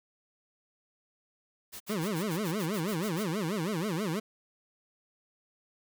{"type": "noise bursts", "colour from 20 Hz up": "white", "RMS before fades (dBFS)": -43, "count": 11, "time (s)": [1.72, 3.243], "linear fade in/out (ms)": 20, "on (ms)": 83, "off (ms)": 61}
{"type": "tone with vibrato", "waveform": "25% pulse", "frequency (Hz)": 185.2, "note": "F#3", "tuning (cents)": 2, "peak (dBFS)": -26, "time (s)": [1.89, 4.2], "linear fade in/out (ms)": 10, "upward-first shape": "sine", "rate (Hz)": 6.2, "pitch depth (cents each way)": 300}
{"effects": []}